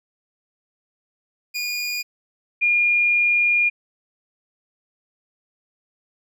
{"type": "tone pair in turn", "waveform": ["25% pulse", "sine"], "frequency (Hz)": [2437, 2420], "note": ["D#7", "D#7"], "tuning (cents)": [-37, -49], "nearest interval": "unison", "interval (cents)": 12, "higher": "first", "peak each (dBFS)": [-20, -15], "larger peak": "second", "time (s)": [[1.54, 2.03], [2.61, 3.7]], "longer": "second", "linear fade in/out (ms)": 20, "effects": []}